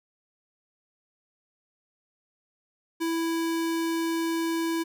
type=tone; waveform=square; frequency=330 Hz; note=E4; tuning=2 cents sharp; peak=-26 dBFS; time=3-4.84 s; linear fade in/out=20 ms; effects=none